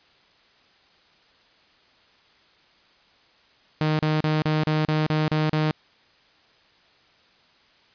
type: tone bursts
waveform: sawtooth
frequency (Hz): 154.5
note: D#3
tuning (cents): -12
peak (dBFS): -16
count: 9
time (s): 3.81-5.71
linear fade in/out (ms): 0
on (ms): 180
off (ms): 35
effects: white hiss -58 dBFS RMS until 7.94 s + resampled to 11025 Hz